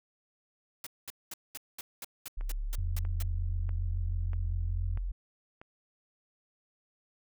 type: noise bursts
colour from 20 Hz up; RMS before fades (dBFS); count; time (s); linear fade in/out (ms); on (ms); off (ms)
white; -41; 11; 0.84-3.226; 2; 26; 210
type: linear sweep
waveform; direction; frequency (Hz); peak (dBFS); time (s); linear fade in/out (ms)
sine; up; 34.65 to 43.65; -31; 2.37-5.12; 10
type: click train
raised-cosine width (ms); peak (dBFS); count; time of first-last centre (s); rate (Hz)
0.5; -33; 6; 2.41-5.615; 1.56
type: tone with vibrato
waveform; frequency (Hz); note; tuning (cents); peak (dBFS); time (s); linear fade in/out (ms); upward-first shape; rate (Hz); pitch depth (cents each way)
sine; 86.2; F2; -22; -32; 2.78-4.98; 5; sine; 6.9; 33
effects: none